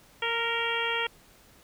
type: harmonic tone with a mistuned harmonic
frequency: 462.7 Hz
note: A#4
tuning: 13 cents flat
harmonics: 1 / 2 / 3 / 4 / 5 / 6 / 7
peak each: -34 / -34 / -34 / -34 / -34 / -34 / -34 dBFS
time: 0.22-1.07 s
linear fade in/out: 5 ms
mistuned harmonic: 4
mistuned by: +22 cents
effects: pink hiss -57 dBFS RMS until 1.63 s